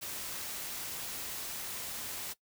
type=noise; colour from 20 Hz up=white; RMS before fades=-40 dBFS; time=0.01-2.34 s; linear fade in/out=20 ms; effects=noise-tail reverb RT60 0.1 s tail -19 dB re dry